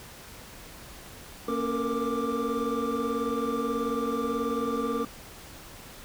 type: tone cluster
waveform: triangle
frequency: 231.1 / 275.4 / 454 / 472.4 / 1179 Hz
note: A#3 / C#4 / A#4 / A#4 / D6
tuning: -15 / -11 / -46 / +23 / +6 cents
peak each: -31 dBFS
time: 1.48-5.05 s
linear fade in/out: 5 ms
effects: pink hiss -46 dBFS RMS until 6.04 s